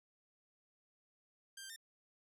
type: tone with pitch steps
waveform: 10% pulse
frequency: 1586 / 1575 / 1813 Hz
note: G6 / G6 / A#6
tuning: +20 / +8 / -49 cents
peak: -39 dBFS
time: 1.57-1.762 s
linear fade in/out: 5 ms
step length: 64 ms
effects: none